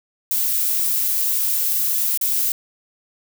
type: noise with dropouts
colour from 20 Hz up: violet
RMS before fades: -20 dBFS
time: 0.31-2.52 s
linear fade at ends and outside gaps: 1 ms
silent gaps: 2.175-2.212 s
effects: none